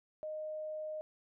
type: tone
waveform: sine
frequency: 618 Hz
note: D#5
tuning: 12 cents flat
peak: -38 dBFS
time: 0.23-1.01 s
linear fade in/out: 0 ms
effects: none